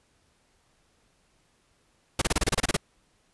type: noise bursts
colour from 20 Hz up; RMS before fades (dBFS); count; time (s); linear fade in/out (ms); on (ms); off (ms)
pink; -23; 11; 2.19-2.767; 5; 27; 28
effects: pink hiss -67 dBFS RMS until 3.33 s + resampled to 24000 Hz